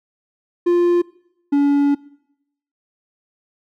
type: tone pair in turn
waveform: triangle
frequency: 349.2 / 284.5 Hz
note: F4 / C#4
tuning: 0 / +45 cents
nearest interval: major third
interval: 355 cents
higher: first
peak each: -10 dBFS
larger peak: neither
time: 0.66-1.02 / 1.52-1.95 s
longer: second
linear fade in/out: 10 ms
effects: noise-tail reverb RT60 0.8 s tail -22 dB re dry